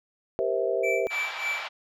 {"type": "chord", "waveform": "sine", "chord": "C dominant seventh", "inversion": "second", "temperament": "just", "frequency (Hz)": [392.4, 470.9, 523.3, 654.1], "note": ["G4", "Bb4", "C5", "E5"], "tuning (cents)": [2, 18, 0, -14], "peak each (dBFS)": -29, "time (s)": [0.39, 1.07], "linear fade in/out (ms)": 0}
{"type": "tone with tremolo", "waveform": "triangle", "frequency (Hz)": 2324, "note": "D7", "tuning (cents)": -19, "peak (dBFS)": -24, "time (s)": [0.83, 1.67], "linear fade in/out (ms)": 10, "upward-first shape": "sine", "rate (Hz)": 3.4, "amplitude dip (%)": 85}
{"type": "band-pass noise", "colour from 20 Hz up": "pink", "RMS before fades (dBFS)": -36, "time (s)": [1.1, 1.69], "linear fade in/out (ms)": 20, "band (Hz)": [730, 3900], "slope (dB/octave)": 24}
{"effects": []}